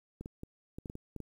clicks, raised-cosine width 3 ms, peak -29 dBFS, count 9, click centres 0.21 / 0.259 / 0.434 / 0.785 / 0.858 / 0.899 / 0.954 / 1.163 / 1.203 s, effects 10-bit

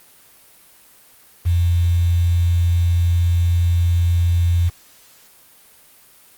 sine tone with quantisation, 86.3 Hz, F2, 20 cents flat, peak -13 dBFS, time 1.45-4.7 s, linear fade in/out 20 ms, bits 6, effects white hiss -49 dBFS RMS until 6.37 s + Opus 32 kbps

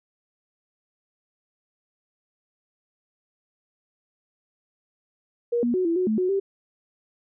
sine tone with pitch steps, 475 / 239.8 / 368.4 / 334.4 / 366.8 / 217.3 / 366.7 / 392.1 Hz, A#4 / A#3 / F#4 / E4 / F#4 / A3 / F#4 / G4, +33 / +49 / -7 / +25 / -15 / -21 / -15 / 0 cents, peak -20 dBFS, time 5.52-6.4 s, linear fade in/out 10 ms, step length 110 ms, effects none

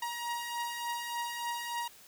sawtooth beating tone pair, 945 / 948.4 Hz, A#5 / A#5, +23 / +30 cents, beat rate 3.4 Hz, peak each -37 / -32 dBFS, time 0.02-1.88 s, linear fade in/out 5 ms, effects white hiss -56 dBFS RMS until 2.07 s

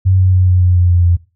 sine tone with pitch steps, 94.1 / 93.02 / 91.95 / 90.89 / 89.85 / 88.82 / 87.8 / 86.79 Hz, F#2 / F#2 / F#2 / F#2 / F2 / F2 / F2 / F2, +30 / +10 / -10 / -30 / +50 / +30 / +10 / -10 cents, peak -7 dBFS, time 0.05-1.17 s, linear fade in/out 20 ms, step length 140 ms, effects noise-tail reverb RT60 0.3 s tail -19 dB re dry

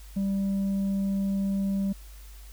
sine tone with tanh clipping, 196 Hz, G3, in tune, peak -25 dBFS, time 0.16-1.93 s, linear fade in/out 10 ms, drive 3 dB, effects added 50 Hz sine -43 dBFS peak until 2.52 s + white hiss -54 dBFS RMS until 2.52 s

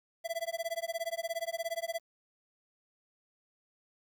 square tone with tremolo, 667 Hz, E5, 20 cents sharp, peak -31 dBFS, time 0.24-2 s, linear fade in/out 20 ms, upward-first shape sine, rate 17 Hz, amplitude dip 100%, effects 11-bit

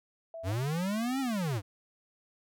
sine tone, 659.3 Hz, E5, in tune, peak -39 dBFS, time 0.34-0.52 s, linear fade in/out 2 ms
square linear two-way sweep, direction up then down, 84 to 275.5 to 90.2 Hz, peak -30 dBFS, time 0.43-1.62 s, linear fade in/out 50 ms, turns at 1.2 s
effects none

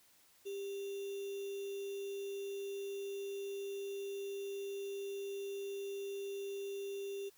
sine tone with sample-and-hold, 396.4 Hz, G4, 19 cents sharp, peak -39 dBFS, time 0.45-7.3 s, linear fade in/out 20 ms, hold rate 3150 Hz, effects white hiss -67 dBFS RMS until 7.37 s

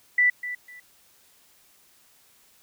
sine tone with echo, 1975.5 Hz, B6, in tune, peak -16 dBFS, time 0.18-0.3 s, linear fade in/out 5 ms, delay 250 ms, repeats 2, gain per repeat -13 dB, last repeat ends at 0.8 s, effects white hiss -59 dBFS RMS until 2.62 s

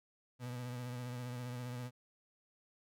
35% pulse tone with vibrato, 123.47 Hz, B2, in tune, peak -39 dBFS, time 0.39-1.91 s, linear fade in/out 50 ms, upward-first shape triangle, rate 15 Hz, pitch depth 45 cents each way, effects none

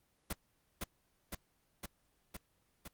pink noise with echo, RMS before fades -37 dBFS, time 0.3-0.33 s, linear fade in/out 5 ms, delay 510 ms, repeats 5, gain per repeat -2 dB, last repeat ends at 2.88 s, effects pink hiss -75 dBFS RMS until 2.93 s + Opus 24 kbps

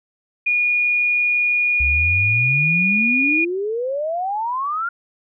sine tone, 2442 Hz, D#7, 33 cents flat, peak -15 dBFS, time 0.46-3.45 s, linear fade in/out 10 ms
sine exponential sweep, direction up, 65.8 to 1426 Hz, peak -20 dBFS, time 1.8-4.89 s, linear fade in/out 5 ms
effects none

